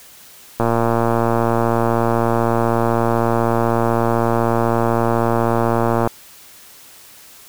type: click train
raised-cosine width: 1 ms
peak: -3 dBFS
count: 636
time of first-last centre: 0.6-6.074 s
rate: 116 Hz
effects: white hiss -43 dBFS RMS until 7.48 s